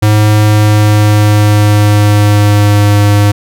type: tone with pitch glide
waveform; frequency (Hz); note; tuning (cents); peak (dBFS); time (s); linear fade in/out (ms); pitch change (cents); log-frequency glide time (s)
square; 106.1 to 102.84; G#2 to G#2; +38 to -17; -5; 0.02-3.32; 10; -55; 0.37-3.04
effects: none